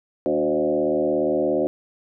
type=tone with frequency modulation; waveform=sine; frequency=445.2 Hz; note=A4; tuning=20 cents sharp; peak=-18 dBFS; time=0.26-1.67 s; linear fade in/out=0 ms; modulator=77.2 Hz; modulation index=2.4; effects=none